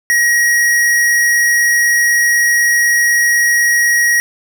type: tone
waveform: square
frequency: 1896 Hz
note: A#6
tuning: 29 cents sharp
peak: -10 dBFS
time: 0.1-4.2 s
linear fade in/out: 0 ms
effects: none